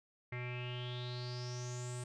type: tone with low-pass filter sweep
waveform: square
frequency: 123.47 Hz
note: B2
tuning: in tune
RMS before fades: -42 dBFS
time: 0.32-2.04 s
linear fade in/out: 5 ms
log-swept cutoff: 2100 to 8600 Hz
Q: 8.2
effects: none